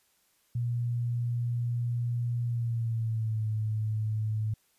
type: tone with pitch glide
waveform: sine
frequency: 119.7 to 108.5 Hz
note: A#2 to A2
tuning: +46 to -24 cents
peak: -27 dBFS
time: 0.55-4.54 s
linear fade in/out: 5 ms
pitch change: -170 cents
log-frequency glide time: 2.43-3.47 s
effects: white hiss -69 dBFS RMS until 4.78 s + resampled to 32000 Hz